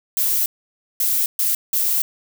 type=noise bursts at uneven times; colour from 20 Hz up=violet; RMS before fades=-19 dBFS; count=4; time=0.17-0.46 / 1-1.26 / 1.39-1.55 / 1.73-2.02 s; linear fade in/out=2 ms; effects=none